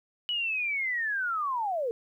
sine linear sweep, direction down, 2960 to 440 Hz, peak -27 dBFS, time 0.29-1.91 s, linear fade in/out 0 ms, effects 11-bit

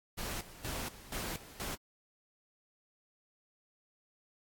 pink noise with tremolo, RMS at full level -39 dBFS, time 0.17-1.76 s, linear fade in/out 20 ms, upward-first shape square, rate 2.1 Hz, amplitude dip 80%, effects AAC 64 kbps

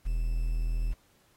triangle tone with quantisation, 40.66 Hz, E1, 23 cents flat, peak -24 dBFS, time 0.05-0.94 s, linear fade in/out 20 ms, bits 9, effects pink hiss -66 dBFS RMS until 1.36 s + AAC 48 kbps

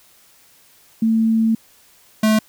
sine / square tone pair in turn, 223.8 / 216.8 Hz, A3 / A3, +30 / -25 cents, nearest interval minor second, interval 55 cents, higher first, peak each -13 / -13 dBFS, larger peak neither, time 1.02-1.55 / 2.23-2.39 s, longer first, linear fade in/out 5 ms, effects white hiss -52 dBFS RMS until 2.48 s

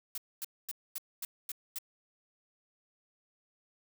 blue noise bursts, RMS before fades -38 dBFS, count 7, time 0.15-1.786 s, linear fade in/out 2 ms, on 28 ms, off 240 ms, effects none

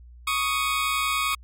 20% pulse tone pair together, 1114.4 / 1244.5 Hz, C#6 / D#6, +9 / 0 cents, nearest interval major second, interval 191 cents, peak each -21 / -21 dBFS, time 0.27-1.35 s, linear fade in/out 5 ms, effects added 60 Hz sine -44 dBFS peak until 1.43 s + AAC 64 kbps

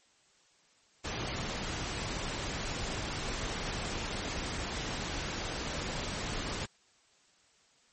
pink noise, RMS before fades -36 dBFS, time 1.04-6.66 s, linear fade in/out 10 ms, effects white hiss -66 dBFS RMS until 7.92 s + MP3 32 kbps

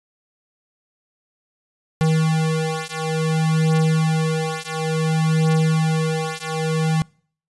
square beating tone pair, 158.7 / 159.27 Hz, D#3 / D#3, +35 / +41 cents, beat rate 0.57 Hz, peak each -21 dBFS, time 2.01-7.02 s, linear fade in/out 0 ms, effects noise-tail reverb RT60 0.5 s tail -25 dB re dry + resampled to 24000 Hz

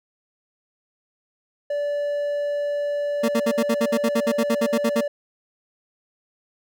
triangle tone, 580 Hz, D5, 22 cents flat, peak -20 dBFS, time 1.7-5.08 s, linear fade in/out 5 ms
30% pulse tone bursts, 230 Hz, A#3, 23 cents flat, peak -16 dBFS, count 16, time 3.23-5.011 s, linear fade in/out 10 ms, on 56 ms, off 59 ms
effects none

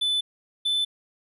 triangle tone pair in turn, 3500 / 3516 Hz, A7 / A7, -10 / -2 cents, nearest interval unison, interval 8 cents, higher second, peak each -20 dBFS, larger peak neither, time 0.01-0.21 / 0.65-0.85 s, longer neither, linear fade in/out 10 ms, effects resampled to 32000 Hz

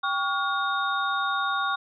sine tone cluster, 789 / 1125 / 1423 / 3701 Hz, G5 / C#6 / F6 / A#7, +11 / +25 / +32 / -13 cents, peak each -32 / -27 / -28 / -33 dBFS, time 0.03-1.76 s, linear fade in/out 10 ms, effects none

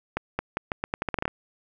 accelerating click train, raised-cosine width 0.5 ms, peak -11 dBFS, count 13, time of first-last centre 0.17-1.279 s, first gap 220 ms, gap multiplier 0.82, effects none

